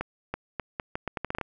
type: accelerating click train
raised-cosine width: 0.5 ms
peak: -15 dBFS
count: 12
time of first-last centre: 0.01-1.412 s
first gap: 330 ms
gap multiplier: 0.78
effects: none